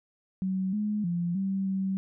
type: tone with pitch steps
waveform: sine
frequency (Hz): 188.8 / 210.1 / 173.1 / 193.4 / 191.8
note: F#3 / G#3 / F3 / G3 / G3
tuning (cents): +35 / +20 / -15 / -23 / -37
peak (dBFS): -26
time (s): 0.42-1.97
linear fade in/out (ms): 0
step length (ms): 310
effects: none